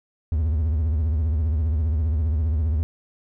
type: tone with vibrato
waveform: triangle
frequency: 78 Hz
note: D#2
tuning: 5 cents sharp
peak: -17 dBFS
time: 0.32-2.83 s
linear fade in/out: 0 ms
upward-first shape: triangle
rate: 15 Hz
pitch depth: 190 cents each way
effects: none